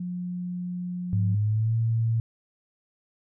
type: tone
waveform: sine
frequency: 178.6 Hz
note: F3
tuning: 39 cents sharp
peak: -29 dBFS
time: 0-1.35 s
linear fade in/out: 5 ms
type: tone with pitch glide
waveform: sine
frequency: 103.83 to 113.88 Hz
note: G#2 to A#2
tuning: 0 to -40 cents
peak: -21 dBFS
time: 1.13-2.2 s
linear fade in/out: 0 ms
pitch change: +160 cents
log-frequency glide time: 1.37-1.75 s
effects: none